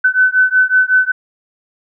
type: beating tone pair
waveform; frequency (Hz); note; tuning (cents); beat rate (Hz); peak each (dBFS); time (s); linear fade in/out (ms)
sine; 1509 / 1514.4; F#6 / F#6; +34 / +40; 5.4; -12; 0.04-1.12; 10
effects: none